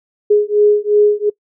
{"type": "beating tone pair", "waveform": "sine", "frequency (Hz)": [415.3, 418.1], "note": ["G#4", "G#4"], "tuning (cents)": [0, 12], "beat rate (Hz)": 2.8, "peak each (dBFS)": -12, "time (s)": [0.3, 1.3], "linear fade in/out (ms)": 10, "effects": ["noise-tail reverb RT60 0.1 s tail -23 dB re dry"]}